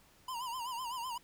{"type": "tone with vibrato", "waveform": "square", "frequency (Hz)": 980, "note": "B5", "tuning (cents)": -14, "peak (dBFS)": -38, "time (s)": [0.28, 1.18], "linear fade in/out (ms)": 5, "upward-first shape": "sine", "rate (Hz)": 7.9, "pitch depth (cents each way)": 110, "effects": ["pink hiss -64 dBFS RMS until 1.23 s"]}